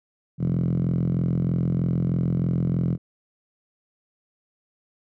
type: tone with band-pass filter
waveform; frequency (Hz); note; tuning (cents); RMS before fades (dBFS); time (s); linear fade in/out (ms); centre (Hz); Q
5% pulse; 43.18; F1; -19; -23; 0.38-2.98; 50; 150; 5.8
effects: none